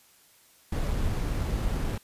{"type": "noise with sample-and-hold", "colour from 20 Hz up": "brown", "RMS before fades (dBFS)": -28, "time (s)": [0.72, 1.98], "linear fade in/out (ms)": 5, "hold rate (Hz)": 11025, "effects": ["white hiss -59 dBFS RMS until 2.03 s", "resampled to 32000 Hz"]}